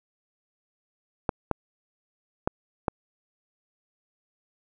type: clicks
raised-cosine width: 1 ms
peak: -9 dBFS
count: 4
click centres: 1.292 / 1.513 / 2.475 / 2.882 s
effects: none